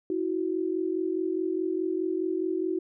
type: tone pair together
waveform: sine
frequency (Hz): 325.2 / 370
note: E4 / F#4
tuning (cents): -23 / 0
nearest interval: major second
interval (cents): 223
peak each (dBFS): -29 / -28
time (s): 0.1-2.79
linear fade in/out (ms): 2
effects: none